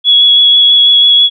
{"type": "tone with vibrato", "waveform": "sine", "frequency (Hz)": 3363, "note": "G#7", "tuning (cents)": 21, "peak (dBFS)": -3, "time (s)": [0.04, 1.3], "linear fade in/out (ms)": 50, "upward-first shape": "sine", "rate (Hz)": 6.1, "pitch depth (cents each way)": 11, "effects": []}